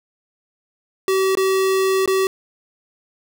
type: tone with dropouts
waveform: square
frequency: 382.2 Hz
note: G4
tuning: 44 cents flat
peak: -16 dBFS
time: 1.08-2.27 s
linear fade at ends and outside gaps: 1 ms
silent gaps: 1.352-1.372 / 2.059-2.076 s
effects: none